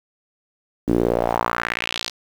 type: tone with band-pass filter sweep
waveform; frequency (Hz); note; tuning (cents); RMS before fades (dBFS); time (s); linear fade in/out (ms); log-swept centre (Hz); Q
sawtooth; 58.27; A#1; 0; -22; 0.87-2.1; 20; 280 to 4700; 2.9
effects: 7-bit